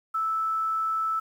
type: tone with quantisation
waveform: sine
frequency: 1314 Hz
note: E6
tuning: 6 cents flat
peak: -24 dBFS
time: 0.14-1.2 s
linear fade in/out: 10 ms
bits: 9
effects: none